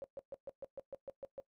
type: tone bursts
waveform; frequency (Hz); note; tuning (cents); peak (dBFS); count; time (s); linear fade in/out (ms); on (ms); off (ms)
sine; 550; C#5; -14; -40; 10; 0.02-1.4; 0; 21; 130
effects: noise-tail reverb RT60 0.1 s tail -18 dB re dry